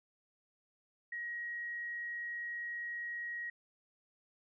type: tone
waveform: sine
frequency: 1895 Hz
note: A#6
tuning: 28 cents sharp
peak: -38 dBFS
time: 1.12-3.5 s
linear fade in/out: 5 ms
effects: none